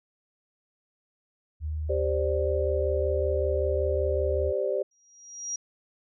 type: tone with vibrato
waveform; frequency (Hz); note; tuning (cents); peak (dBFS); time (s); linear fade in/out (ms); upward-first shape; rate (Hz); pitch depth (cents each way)
sine; 76.5; D#2; -29; -28; 1.6-4.53; 50; triangle; 1.4; 20
type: chord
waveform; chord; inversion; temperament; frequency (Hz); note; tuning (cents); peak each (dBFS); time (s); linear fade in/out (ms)
sine; G suspended fourth; none; just; 392 / 522.7 / 588; G4 / C5 / D5; 0 / -2 / +2; -29; 1.89-4.83; 10
type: tone with exponential growth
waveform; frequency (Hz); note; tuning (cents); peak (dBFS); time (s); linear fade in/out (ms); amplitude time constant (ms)
sine; 5720; F8; +41; -27; 4.91-5.56; 5; 140
effects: none